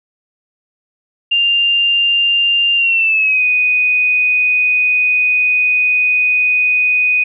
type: tone with pitch glide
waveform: sine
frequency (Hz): 2794 to 2489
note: F7 to D#7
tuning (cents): 0 to 0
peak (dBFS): -10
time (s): 1.31-7.24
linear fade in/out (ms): 10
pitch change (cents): -200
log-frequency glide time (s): 2.76-3.44
effects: none